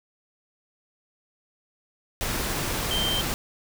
sine tone in noise, 3136 Hz, G7, in tune, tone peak -25 dBFS, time 2.91-3.21 s, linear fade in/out 0 ms, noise pink, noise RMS -28 dBFS, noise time 2.21-3.34 s, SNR 0 dB, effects none

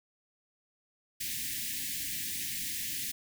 white band-stop noise, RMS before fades -36 dBFS, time 1.2-3.12 s, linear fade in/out 10 ms, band 330 to 1700 Hz, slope 96 dB/octave, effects none

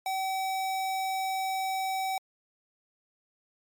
square tone, 764 Hz, G5, 45 cents flat, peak -29 dBFS, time 0.06-2.18 s, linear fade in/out 2 ms, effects MP3 96 kbps

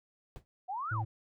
brown noise with exponential decay, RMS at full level -41 dBFS, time 0.36-0.45 s, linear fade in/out 0 ms, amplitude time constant 19 ms
sine exponential two-way sweep, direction up then down, 710 to 1500 to 710 Hz, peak -34 dBFS, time 0.68-1.03 s, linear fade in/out 20 ms, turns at 0.92 s
triangle tone, 110 Hz, A2, in tune, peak -30 dBFS, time 0.91-1.05 s, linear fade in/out 10 ms
effects none

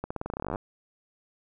accelerating click train, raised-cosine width 1 ms, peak -18 dBFS, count 19, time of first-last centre 0.04-0.558 s, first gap 65 ms, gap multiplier 0.89, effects none

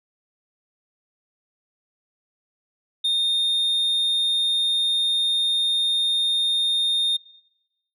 sine tone, 3660 Hz, A#7, 32 cents flat, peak -16 dBFS, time 3.04-7.17 s, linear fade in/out 10 ms, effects noise-tail reverb RT60 0.9 s tail -21 dB re dry + tanh soft clip ceiling -18 dBFS

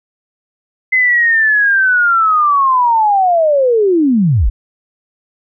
sine linear sweep, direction down, 2056 to 34.65 Hz, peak -8 dBFS, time 0.92-4.5 s, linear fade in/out 10 ms, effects none

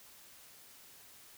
silence, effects white hiss -57 dBFS RMS until 1.37 s

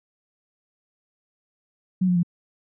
sine tone with pitch steps, 185 / 178.9 / 173.01 Hz, F#3 / F3 / F3, 0 / +42 / -16 cents, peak -17 dBFS, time 2.01-2.232 s, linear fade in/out 10 ms, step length 74 ms, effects none

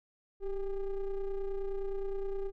triangle ring-modulated tone, 202.8 Hz, G#3, 41 cents flat, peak -27 dBFS, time 0.4-2.52 s, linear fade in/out 50 ms, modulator 188 Hz, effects none

